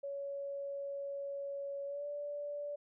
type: tone with pitch glide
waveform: sine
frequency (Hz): 560 to 580.8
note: C#5 to D5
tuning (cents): +18 to -19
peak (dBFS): -38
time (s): 0.03-2.76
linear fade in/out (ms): 10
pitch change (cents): +63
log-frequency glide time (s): 1.86-2.06
effects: none